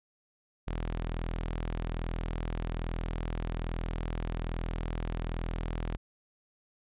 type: tone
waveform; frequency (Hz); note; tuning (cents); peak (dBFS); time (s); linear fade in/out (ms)
sawtooth; 41.2; E1; 0; -28; 0.67-5.97; 10
effects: resampled to 8000 Hz